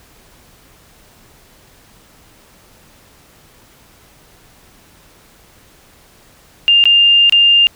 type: tone with dropouts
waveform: sine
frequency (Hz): 2803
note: F7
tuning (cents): +6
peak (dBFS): -6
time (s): 6.68-7.67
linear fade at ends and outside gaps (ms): 0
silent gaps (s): 6.84-6.855 / 7.296-7.324
effects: pink hiss -47 dBFS RMS until 7.75 s